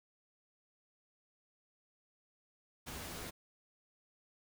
pink noise with comb filter, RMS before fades -45 dBFS, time 2.86-3.31 s, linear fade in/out 20 ms, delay 12 ms, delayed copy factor +0.5, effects none

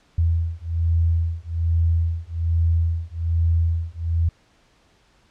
sine beating tone pair, 82.6 / 83.8 Hz, E2 / E2, +4 / +29 cents, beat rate 1.2 Hz, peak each -21 dBFS, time 0.18-4.29 s, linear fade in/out 5 ms, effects pink hiss -59 dBFS RMS until 5.3 s + low-pass 6000 Hz 12 dB/octave

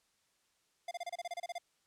square tone bursts, 698.5 Hz, F5, in tune, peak -38 dBFS, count 12, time 0.88-1.583 s, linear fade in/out 5 ms, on 32 ms, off 29 ms, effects white hiss -75 dBFS RMS until 1.86 s + low-pass 9000 Hz 12 dB/octave

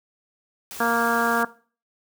white noise, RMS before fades -37 dBFS, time 0.71-1.43 s, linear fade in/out 0 ms
harmonic tone, 233.1 Hz, A#3, in tune, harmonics 1 / 2 / 3 / 4 / 5 / 6 / 7, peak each -27 / -27 / -27 / -27 / -27 / -27 / -27 dBFS, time 0.8-1.45 s, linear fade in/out 5 ms
effects noise-tail reverb RT60 0.4 s tail -18 dB re dry

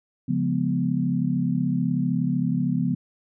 sine chord, C# dominant seventh, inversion none, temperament equal, 138.59 / 174.61 / 207.7 / 246.9 Hz, C#3 / E#3 / G#3 / B3, 0 / 0 / 0 / 0 cents, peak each -27 / -25 / -30 / -25 dBFS, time 0.28-2.95 s, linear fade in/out 10 ms, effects none

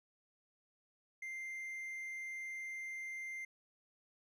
triangle tone, 2093 Hz, C7, in tune, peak -40 dBFS, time 1.22-3.45 s, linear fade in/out 5 ms, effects none

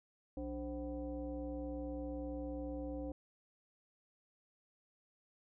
sine tone with frequency modulation, 293.7 Hz, D4, in tune, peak -39 dBFS, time 0.37-3.12 s, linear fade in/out 2 ms, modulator 232 Hz, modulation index 1.2, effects none

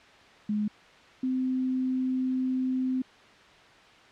sine tone pair in turn, 210 / 258 Hz, G#3 / C4, +19 / -24 cents, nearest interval major third, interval 357 cents, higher second, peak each -25 dBFS, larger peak neither, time 0.49-0.68 / 1.23-3.02 s, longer second, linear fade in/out 5 ms, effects white hiss -53 dBFS RMS until 4.11 s + low-pass 3000 Hz 12 dB/octave

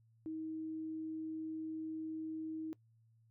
sine tone, 317.1 Hz, D#4, 33 cents sharp, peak -39 dBFS, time 0.26-2.73 s, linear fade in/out 0 ms, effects noise-tail reverb RT60 0.1 s tail -21 dB re dry + added 113 Hz sine -66 dBFS peak until 3.3 s

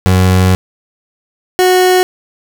30% pulse tone pair in turn, 92.7 / 367.1 Hz, F#2 / F#4, +4 / -14 cents, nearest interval 2 octaves, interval 2382 cents, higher second, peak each -4 dBFS, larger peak neither, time 0.06-0.55 / 1.59-2.03 s, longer first, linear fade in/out 0 ms, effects none

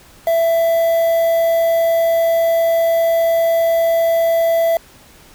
triangle tone with quantisation, 665 Hz, E5, 15 cents sharp, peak -10 dBFS, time 0.27-4.77 s, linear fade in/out 2 ms, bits 5, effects pink hiss -45 dBFS RMS until 5.34 s

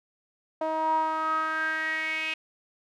sawtooth tone with band-pass filter sweep, 316.4 Hz, D#4, 29 cents sharp, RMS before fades -28 dBFS, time 0.61-2.34 s, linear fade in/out 5 ms, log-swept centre 750 to 2600 Hz, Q 7.4, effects none

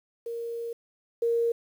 sine tone pair in turn, 466.2 / 466.2 Hz, A#4 / A#4, 0 / 0 cents, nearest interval unison, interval 0 cents, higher neither, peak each -31 / -22 dBFS, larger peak second, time 0.26-0.73 / 1.22-1.52 s, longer first, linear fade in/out 5 ms, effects 9-bit

